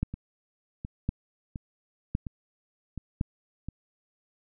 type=two click trains; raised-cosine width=5 ms; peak=-14 / -23 dBFS; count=4 / 6; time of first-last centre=0.03-3.211 / 0.14-3.686 s; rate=0.943 / 1.41 Hz; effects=none